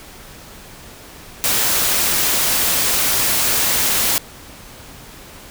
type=noise; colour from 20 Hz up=white; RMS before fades=-17 dBFS; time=1.44-4.18 s; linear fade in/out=0 ms; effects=pink hiss -39 dBFS RMS until 5.5 s